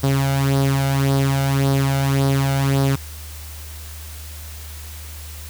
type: tone with flanger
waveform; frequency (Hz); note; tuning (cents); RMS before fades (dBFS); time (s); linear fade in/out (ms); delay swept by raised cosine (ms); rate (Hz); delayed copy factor
sawtooth; 137; C#3; -20; -18; 0.03-2.96; 10; 0.2 to 1.4; 1.8; +0.6
effects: added 76 Hz sine -33 dBFS peak until 5.49 s + white hiss -39 dBFS RMS until 5.49 s